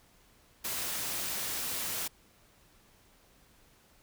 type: noise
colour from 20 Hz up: white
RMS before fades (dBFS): -35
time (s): 0.64-2.08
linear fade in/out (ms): 10
effects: pink hiss -63 dBFS RMS until 4.02 s